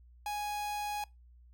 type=tone; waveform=45% pulse; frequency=830.6 Hz; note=G#5; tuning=in tune; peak=-34 dBFS; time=0.26-1.04 s; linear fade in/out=2 ms; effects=noise-tail reverb RT60 0.2 s tail -22 dB re dry + added 60 Hz sine -55 dBFS peak until 1.53 s